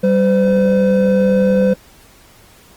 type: tone pair together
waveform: triangle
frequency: 193.87 / 510 Hz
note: G3 / C5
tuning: -19 / -44 cents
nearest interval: octave + perfect fourth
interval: 1675 cents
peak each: -11 dBFS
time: 0.03-1.74 s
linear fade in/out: 10 ms
effects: pink hiss -46 dBFS RMS until 2.76 s + Opus 24 kbps